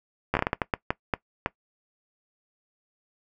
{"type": "slowing click train", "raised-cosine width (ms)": 0.5, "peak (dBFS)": -8, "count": 12, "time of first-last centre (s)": [0.34, 1.461], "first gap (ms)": 12, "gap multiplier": 1.39, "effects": ["noise-tail reverb RT60 0.1 s tail -20 dB re dry"]}